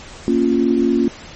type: chord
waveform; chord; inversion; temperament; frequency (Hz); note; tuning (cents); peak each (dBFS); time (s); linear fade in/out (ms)
sine; Bb minor; none; equal; 233.1 / 277.2 / 349.2; Bb3 / Db4 / F4; 0 / 0 / 0; -17; 0.28-1.08; 0
effects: pink hiss -37 dBFS RMS until 1.35 s + MP3 32 kbps